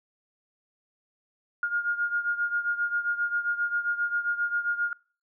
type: beating tone pair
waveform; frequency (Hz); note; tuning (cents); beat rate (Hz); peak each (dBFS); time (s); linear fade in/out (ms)
sine; 1418 / 1425.5; F6 / F6; +26 / +35; 7.5; -27 / -30; 1.63-4.93; 2
effects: noise-tail reverb RT60 0.4 s tail -24 dB re dry